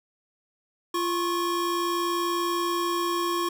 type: tone pair together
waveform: square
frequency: 344.9 / 1095 Hz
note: F4 / C#6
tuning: -22 / -22 cents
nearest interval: octave + minor sixth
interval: 2000 cents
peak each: -28 dBFS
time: 0.94-3.49 s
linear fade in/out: 5 ms
effects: none